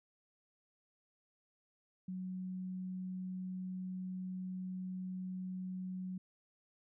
sine tone, 185 Hz, F#3, in tune, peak -39 dBFS, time 2.08-6.18 s, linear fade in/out 5 ms, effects none

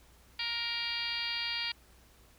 harmonic tone with a mistuned harmonic, 467.8 Hz, A#4, 6 cents sharp, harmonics 2 / 3 / 4 / 5 / 6 / 7 / 8 / 9 / 10, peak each -47 / -47 / -42 / -39 / -40 / -41 / -43 / -42 / -38 dBFS, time 0.39-1.72 s, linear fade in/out 5 ms, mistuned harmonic 3, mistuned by +16 cents, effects added 60 Hz sine -62 dBFS peak until 2.38 s + pink hiss -62 dBFS RMS until 2.38 s

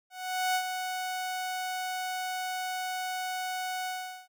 sawtooth tone with ADSR envelope, 740 Hz, F#5, in tune, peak -21 dBFS, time 0.1-4.28 s, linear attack 450 ms, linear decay 72 ms, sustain -7 dB, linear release 410 ms, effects none

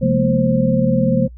sine tone cluster, 136.2 / 178.2 / 215.2 / 235.7 / 527 Hz, C#3 / F3 / A3 / A#3 / C5, -30 / +35 / -38 / +19 / +12 cents, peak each -19 dBFS, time 0.01-1.28 s, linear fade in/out 20 ms, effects noise-tail reverb RT60 0.1 s tail -26 dB re dry + added 60 Hz sine -34 dBFS peak until 1.37 s

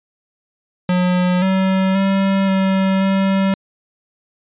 square tone with pitch steps, 180.5 / 190 / 194.3 / 191.6 / 193.4 Hz, F#3 / F#3 / G3 / G3 / G3, -43 / +46 / -15 / -39 / -23 cents, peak -14 dBFS, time 0.89-3.54 s, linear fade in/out 2 ms, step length 530 ms, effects resampled to 8000 Hz

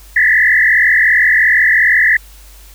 sine tone with frequency modulation, 1864.7 Hz, A#6, in tune, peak -7 dBFS, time 0.16-2.17 s, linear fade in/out 5 ms, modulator 42.8 Hz, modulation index 3.8, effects added 50 Hz sine -37 dBFS peak until 2.74 s + white hiss -43 dBFS RMS until 2.74 s

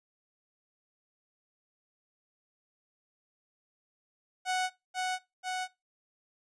sawtooth tone with echo, 740 Hz, F#5, in tune, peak -24 dBFS, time 4.45-4.7 s, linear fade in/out 50 ms, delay 490 ms, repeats 2, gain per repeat -2 dB, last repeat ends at 5.68 s, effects noise-tail reverb RT60 0.2 s tail -19 dB re dry + resampled to 22050 Hz

